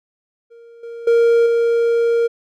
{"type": "tone with level steps", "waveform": "triangle", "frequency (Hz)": 466.2, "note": "A#4", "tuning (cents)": 0, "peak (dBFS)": [-38, -27, -8, -11], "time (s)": [0.5, 2.28], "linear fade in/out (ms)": 20, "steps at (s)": [0.83, 1.07, 1.46], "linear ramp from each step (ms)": 5, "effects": []}